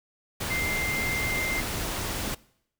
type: tone in noise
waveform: sine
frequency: 2093 Hz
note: C7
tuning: in tune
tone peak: -27 dBFS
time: 0.5-1.61 s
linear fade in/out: 10 ms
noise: pink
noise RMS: -31 dBFS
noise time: 0.4-2.35 s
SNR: +1 dB
effects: noise-tail reverb RT60 0.7 s tail -22 dB re dry